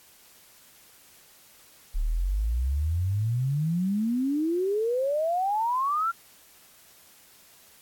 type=exponential sweep; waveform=sine; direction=up; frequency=34.65 to 1396 Hz; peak=-23 dBFS; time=1.94-6.12 s; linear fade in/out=20 ms; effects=white hiss -55 dBFS RMS until 7.81 s + AAC 64 kbps